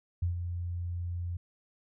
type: tone with ADSR envelope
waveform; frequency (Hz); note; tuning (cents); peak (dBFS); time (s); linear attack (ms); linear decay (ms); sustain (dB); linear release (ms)
sine; 87.31; F2; 0; -25; 0.22-1.37; 7; 120; -7; 5
effects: none